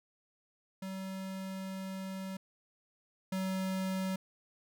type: tone pair in turn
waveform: square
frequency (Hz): 190.7 / 189.16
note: G3 / F#3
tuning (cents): -47 / +39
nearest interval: unison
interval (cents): 14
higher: first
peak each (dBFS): -39 / -33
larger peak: second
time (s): 0.82-2.37 / 3.32-4.16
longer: first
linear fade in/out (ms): 5
effects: none